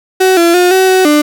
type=tone with pitch steps; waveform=35% pulse; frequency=375.4 / 339.7 / 358.1 / 377.1 / 374.4 / 297.9 Hz; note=F#4 / F4 / F4 / F#4 / F#4 / D4; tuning=+25 / -48 / +43 / +33 / +20 / +25 cents; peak=-4 dBFS; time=0.2-1.22 s; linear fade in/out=10 ms; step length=170 ms; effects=none